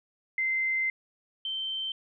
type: tone pair in turn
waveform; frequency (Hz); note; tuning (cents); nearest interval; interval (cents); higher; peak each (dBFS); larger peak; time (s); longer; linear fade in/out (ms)
sine; 2076 / 3110; C7 / G7; -14 / -14; perfect fifth; 700; second; -25 / -30; first; 0.38-0.9 / 1.45-1.92; first; 2
effects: none